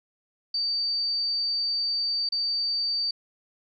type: tone with dropouts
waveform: sine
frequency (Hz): 4615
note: D8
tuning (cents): -31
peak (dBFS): -24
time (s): 0.54-3.11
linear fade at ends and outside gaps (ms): 5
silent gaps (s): 2.29-2.321
effects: none